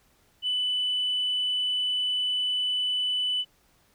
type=tone; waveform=sine; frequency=2990 Hz; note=F#7; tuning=17 cents sharp; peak=-23 dBFS; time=0.42-3.45 s; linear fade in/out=50 ms; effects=tanh soft clip ceiling -20 dBFS + pink hiss -64 dBFS RMS until 3.94 s